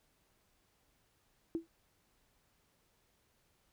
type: tone with exponential decay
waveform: sine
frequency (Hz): 330.1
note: E4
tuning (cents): +2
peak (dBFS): -29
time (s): 1.55-1.67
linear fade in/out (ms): 0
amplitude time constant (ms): 25
effects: pink hiss -74 dBFS RMS until 3.72 s